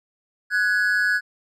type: tone pair together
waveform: triangle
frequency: 1480 / 1674.1 Hz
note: F#6 / G#6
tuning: 0 / +13 cents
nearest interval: major second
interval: 213 cents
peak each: -19 dBFS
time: 0.5-1.21 s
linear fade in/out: 50 ms
effects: none